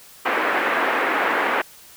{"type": "band-pass noise", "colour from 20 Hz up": "white", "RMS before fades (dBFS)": -21, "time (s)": [0.25, 1.62], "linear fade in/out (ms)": 10, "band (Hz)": [290, 2000], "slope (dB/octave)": 24, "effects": ["white hiss -46 dBFS RMS until 1.96 s"]}